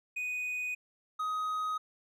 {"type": "tone pair in turn", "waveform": "triangle", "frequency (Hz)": [2487, 1256.5], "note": ["D#7", "D#6"], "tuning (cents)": [-1, 17], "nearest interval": "octave", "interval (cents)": 1182, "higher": "first", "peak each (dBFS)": [-31, -29], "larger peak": "second", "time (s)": [[0.16, 0.75], [1.19, 1.78]], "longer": "neither", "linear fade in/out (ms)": 10, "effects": []}